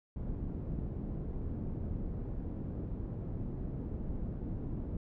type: low-pass noise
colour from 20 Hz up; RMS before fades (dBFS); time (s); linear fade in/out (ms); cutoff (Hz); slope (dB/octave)
pink; -38; 0.16-4.97; 2; 280; 12
effects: none